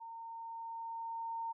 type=tone with level ramp; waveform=sine; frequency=915 Hz; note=A#5; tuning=32 cents flat; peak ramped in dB=-45 to -36 dBFS; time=0-1.53 s; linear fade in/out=20 ms; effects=none